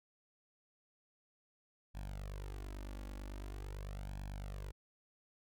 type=tone with flanger; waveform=sawtooth; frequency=49 Hz; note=G1; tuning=in tune; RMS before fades=-45 dBFS; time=1.94-4.72 s; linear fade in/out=20 ms; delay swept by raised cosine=1.2 to 3.6 ms; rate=0.44 Hz; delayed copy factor=+0.85; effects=none